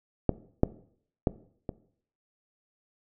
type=clicks; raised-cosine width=2 ms; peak=-8 / -6 / -9 / -19 dBFS; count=4; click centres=0.293 / 0.634 / 1.272 / 1.692 s; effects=noise-tail reverb RT60 0.6 s tail -18 dB re dry